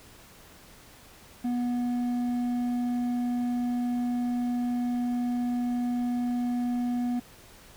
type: tone with hard clipping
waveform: sine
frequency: 243.6 Hz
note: B3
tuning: 24 cents flat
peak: -27 dBFS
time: 1.44-7.2 s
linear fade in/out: 10 ms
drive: 5 dB
effects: pink hiss -52 dBFS RMS until 7.76 s